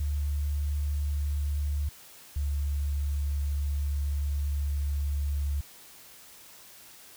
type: tone pair in turn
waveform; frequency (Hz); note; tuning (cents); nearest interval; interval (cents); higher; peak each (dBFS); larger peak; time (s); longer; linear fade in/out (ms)
sine; 72.7 / 71.62; D2 / D2; -17 / -43; unison; 26; first; -26; neither; 0-1.89 / 2.36-5.61; second; 5
effects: white hiss -51 dBFS RMS until 7.16 s